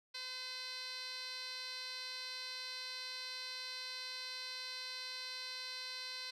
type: tone with band-pass filter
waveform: 15% pulse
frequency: 511 Hz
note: C5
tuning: 41 cents flat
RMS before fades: -45 dBFS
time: 0.14-6.31 s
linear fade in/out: 10 ms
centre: 3800 Hz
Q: 8.8
effects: none